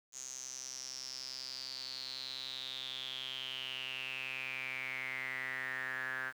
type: tone with band-pass filter sweep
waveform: sawtooth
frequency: 130.5 Hz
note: C3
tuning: 4 cents flat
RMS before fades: -42 dBFS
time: 0.12-6.33 s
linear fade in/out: 50 ms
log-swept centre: 6700 to 1600 Hz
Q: 9.5
effects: 10-bit